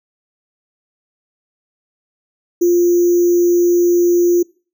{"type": "tone with sample-and-hold", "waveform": "sine", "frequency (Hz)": 349.2, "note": "F4", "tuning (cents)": 0, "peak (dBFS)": -9, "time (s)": [2.61, 4.43], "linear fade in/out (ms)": 10, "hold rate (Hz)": 6300, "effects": ["noise-tail reverb RT60 0.4 s tail -25 dB re dry"]}